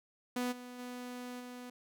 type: tone with level steps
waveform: sawtooth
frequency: 247.4 Hz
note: B3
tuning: 3 cents sharp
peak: -29 / -42 / -38 / -41 dBFS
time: 0.36-1.7 s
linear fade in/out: 5 ms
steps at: 0.51 / 0.78 / 1.39 s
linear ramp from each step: 20 ms
effects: none